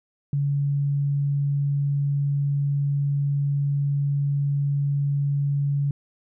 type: tone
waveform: sine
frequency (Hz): 141.8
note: C#3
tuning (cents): +40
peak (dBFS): -20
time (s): 0.33-5.91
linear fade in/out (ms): 2
effects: none